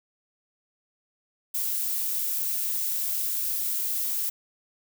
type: noise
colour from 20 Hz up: violet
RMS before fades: -28 dBFS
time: 1.54-4.3 s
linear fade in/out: 10 ms
effects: none